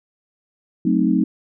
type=chord; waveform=sine; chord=F# diminished seventh; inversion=none; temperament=equal; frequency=185 / 220 / 261.6 / 311.1 Hz; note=F#3 / A3 / C4 / Eb4; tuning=0 / 0 / 0 / 0 cents; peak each=-20 dBFS; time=0.85-1.24 s; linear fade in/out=5 ms; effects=none